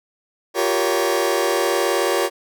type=chord; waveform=sawtooth; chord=G half-diminished seventh; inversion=third; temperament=just; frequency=352.8 / 392 / 470.4 / 564.5 Hz; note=F4 / G4 / Bb4 / Db5; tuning=+18 / 0 / +16 / +31 cents; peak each=-19 dBFS; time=0.54-2.3 s; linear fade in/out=50 ms; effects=none